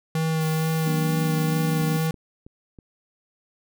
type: tone with vibrato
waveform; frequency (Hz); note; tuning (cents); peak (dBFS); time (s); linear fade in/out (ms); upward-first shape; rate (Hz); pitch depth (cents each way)
square; 159.3; D#3; +41; -22; 0.15-2.11; 2; sine; 2.2; 14
type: noise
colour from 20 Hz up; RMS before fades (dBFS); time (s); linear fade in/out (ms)
blue; -39; 0.41-2.07; 0
type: chord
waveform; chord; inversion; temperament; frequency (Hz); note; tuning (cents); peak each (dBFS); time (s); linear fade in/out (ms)
sine; Gb augmented; none; equal; 185 / 233.1 / 293.7; Gb3 / Bb3 / D4; 0 / 0 / 0; -31; 0.86-1.98; 5
type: click train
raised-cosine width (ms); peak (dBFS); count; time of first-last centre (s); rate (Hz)
3; -31; 4; 1.82-2.788; 3.1
effects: none